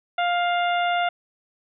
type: harmonic tone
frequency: 702 Hz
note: F5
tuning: 9 cents sharp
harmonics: 1 / 2 / 3 / 4 / 5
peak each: -21 / -27 / -31 / -33 / -35 dBFS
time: 0.18-1.09 s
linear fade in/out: 5 ms
effects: none